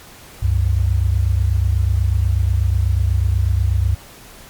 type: tone pair together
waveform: sine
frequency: 68 / 96.17 Hz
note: C#2 / G2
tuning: -33 / -33 cents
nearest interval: tritone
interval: 600 cents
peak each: -16 dBFS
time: 0.42-3.95 s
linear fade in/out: 10 ms
effects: pink hiss -41 dBFS RMS until 4.49 s + MP3 96 kbps